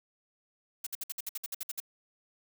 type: noise bursts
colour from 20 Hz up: blue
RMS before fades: -36 dBFS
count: 12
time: 0.84-1.802 s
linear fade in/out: 5 ms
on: 27 ms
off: 58 ms
effects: none